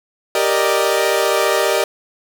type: chord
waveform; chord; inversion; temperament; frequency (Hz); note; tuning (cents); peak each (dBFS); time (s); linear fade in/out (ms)
sawtooth; Eb major seventh; first; equal; 392 / 466.2 / 587.3 / 622.3; G4 / Bb4 / D5 / Eb5; 0 / 0 / 0 / 0; -16; 0.35-1.84; 2
effects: none